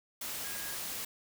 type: tone in noise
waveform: sine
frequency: 1641 Hz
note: G#6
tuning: 21 cents flat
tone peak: -47 dBFS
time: 0.44-0.75 s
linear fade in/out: 5 ms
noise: white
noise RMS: -39 dBFS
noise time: 0.21-1.05 s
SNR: -11 dB
effects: none